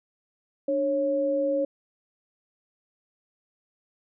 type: tone pair together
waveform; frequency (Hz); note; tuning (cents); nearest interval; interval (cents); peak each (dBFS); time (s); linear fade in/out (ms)
sine; 295.7 / 550.5; D4 / C#5; +12 / -12; major seventh; 1076; -29 / -23; 0.68-1.65; 5
effects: none